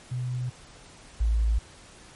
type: tone pair in turn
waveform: sine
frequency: 124.9 / 55.64 Hz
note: B2 / A1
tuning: +20 / +20 cents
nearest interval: octave + major second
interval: 1400 cents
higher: first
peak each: -27 / -20 dBFS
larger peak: second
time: 0.11-0.5 / 1.2-1.59 s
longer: neither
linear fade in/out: 10 ms
effects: pink hiss -50 dBFS RMS until 2.15 s + MP3 48 kbps